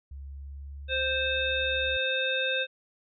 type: tone with pitch glide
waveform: sine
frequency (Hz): 69 to 71.1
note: C#2 to C#2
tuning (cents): -7 to +45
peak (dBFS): -38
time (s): 0.11-1.97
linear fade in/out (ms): 5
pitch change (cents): +52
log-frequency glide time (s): 0.21-1.18
type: harmonic tone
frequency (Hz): 523.3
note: C5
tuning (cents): 0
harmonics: 1 / 3 / 5 / 7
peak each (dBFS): -31 / -31 / -31 / -31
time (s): 0.88-2.67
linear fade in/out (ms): 50
effects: none